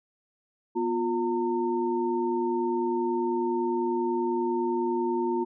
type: tone cluster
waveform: sine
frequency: 243 / 353.1 / 911 Hz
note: B3 / F4 / A#5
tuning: -28 / +19 / -40 cents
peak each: -31 / -26 / -31 dBFS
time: 0.75-5.45 s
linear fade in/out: 20 ms
effects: none